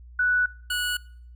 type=tone pair in turn; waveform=sine / 25% pulse; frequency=1480 / 1467.2 Hz; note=F#6 / F#6; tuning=0 / -15 cents; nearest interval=unison; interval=15 cents; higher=first; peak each=-19 / -21 dBFS; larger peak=first; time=0.19-0.46 / 0.7-0.97 s; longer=neither; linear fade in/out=5 ms; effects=noise-tail reverb RT60 0.6 s tail -23 dB re dry + added 60 Hz sine -43 dBFS peak until 1.35 s